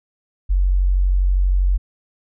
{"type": "tone", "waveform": "sine", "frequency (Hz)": 46.25, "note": "F#1", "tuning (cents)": 0, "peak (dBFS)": -13, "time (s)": [0.49, 1.78], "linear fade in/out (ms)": 20, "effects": []}